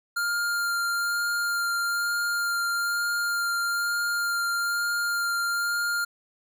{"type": "tone with vibrato", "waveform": "square", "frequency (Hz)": 1400, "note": "F6", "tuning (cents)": 4, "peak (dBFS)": -25, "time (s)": [0.16, 6.05], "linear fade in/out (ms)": 10, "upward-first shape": "sine", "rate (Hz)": 1.1, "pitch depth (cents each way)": 9, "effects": []}